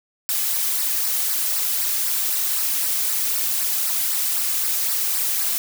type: noise with flanger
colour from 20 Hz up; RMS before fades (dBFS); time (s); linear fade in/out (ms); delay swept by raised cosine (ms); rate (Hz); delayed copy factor
blue; -22; 0.29-5.58; 0; 0.29 to 2.19; 3.9; -0.6
effects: none